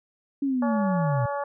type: linear sweep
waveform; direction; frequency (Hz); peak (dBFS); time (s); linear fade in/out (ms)
sine; down; 283.4 to 116.54; -22; 0.42-1.26; 5
type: harmonic tone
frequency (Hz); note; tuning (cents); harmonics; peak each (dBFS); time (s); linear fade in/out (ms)
284.2; C#4; +43; 2 / 3 / 4 / 5 / 6; -29 / -31 / -34 / -40 / -42; 0.62-1.44; 5
effects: none